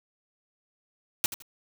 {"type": "noise with echo", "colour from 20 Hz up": "white", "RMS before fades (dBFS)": -24, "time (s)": [1.24, 1.26], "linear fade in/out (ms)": 0, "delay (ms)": 81, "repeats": 2, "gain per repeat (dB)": -12, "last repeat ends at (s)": 1.422, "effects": []}